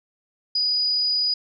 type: tone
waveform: sine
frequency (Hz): 4932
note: D#8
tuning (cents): -16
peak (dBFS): -19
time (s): 0.55-1.34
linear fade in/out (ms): 5
effects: none